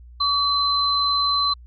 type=tone pair together; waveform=sine; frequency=1144 / 4061 Hz; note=D6 / B7; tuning=-46 / +48 cents; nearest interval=octave + minor seventh; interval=2194 cents; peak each=-21 / -20 dBFS; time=0.2-1.54 s; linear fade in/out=10 ms; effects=added 60 Hz sine -41 dBFS peak until 1.66 s